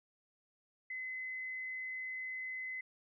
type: tone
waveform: sine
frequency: 2036 Hz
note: C7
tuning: 48 cents flat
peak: -39 dBFS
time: 0.9-2.81 s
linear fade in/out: 5 ms
effects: none